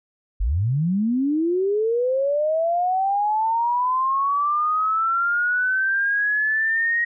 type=linear sweep; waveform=sine; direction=up; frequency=41 to 1889 Hz; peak=-18 dBFS; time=0.4-7.05 s; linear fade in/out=10 ms; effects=none